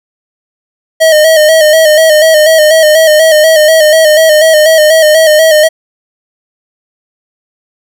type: tone with vibrato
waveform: square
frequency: 626 Hz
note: D#5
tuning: 10 cents sharp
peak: -3 dBFS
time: 1-5.69 s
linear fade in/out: 20 ms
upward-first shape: square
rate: 4.1 Hz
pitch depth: 46 cents each way
effects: none